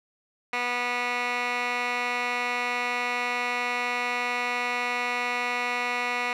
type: tone with band-pass filter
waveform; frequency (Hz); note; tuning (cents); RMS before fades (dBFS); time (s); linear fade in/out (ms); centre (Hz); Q
15% pulse; 244.4; B3; -18; -28; 0.53-6.33; 2; 1900; 2.2
effects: none